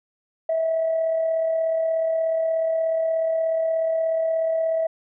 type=tone with amplitude modulation; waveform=sine; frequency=650 Hz; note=E5; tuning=24 cents flat; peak=-17 dBFS; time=0.49-4.87 s; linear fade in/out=5 ms; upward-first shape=sine; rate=36.7 Hz; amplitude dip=35%; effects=tanh soft clip ceiling -15 dBFS